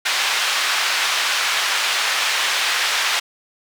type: band-pass noise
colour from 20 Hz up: white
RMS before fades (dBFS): -20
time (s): 0.05-3.2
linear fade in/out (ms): 10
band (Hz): 1000 to 3700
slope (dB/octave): 12
effects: none